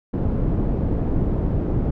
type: low-pass noise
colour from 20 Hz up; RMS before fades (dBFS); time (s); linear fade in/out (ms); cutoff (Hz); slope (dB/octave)
pink; -21; 0.13-1.91; 10; 360; 12
effects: none